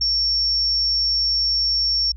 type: tone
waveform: sine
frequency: 5470 Hz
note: F8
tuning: 37 cents flat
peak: -17 dBFS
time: 0.01-2.12 s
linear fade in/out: 5 ms
effects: added 60 Hz sine -33 dBFS peak until 2.16 s